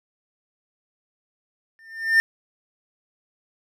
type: tone with exponential growth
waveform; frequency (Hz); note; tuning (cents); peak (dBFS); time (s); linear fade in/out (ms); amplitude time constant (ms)
triangle; 1803; A6; +42; -9; 1.79-2.2; 0; 89
effects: none